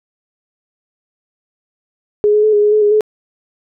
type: tone with pitch steps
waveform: sine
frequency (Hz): 417.3 / 422 / 430.7 / 414.6 / 418.1 / 427.2 / 414.5 / 427.9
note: G#4 / G#4 / A4 / G#4 / G#4 / G#4 / G#4 / A4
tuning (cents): +8 / +28 / -37 / -3 / +12 / +49 / -3 / -48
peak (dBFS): -8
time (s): 2.24-3.008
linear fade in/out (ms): 0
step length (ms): 96
effects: none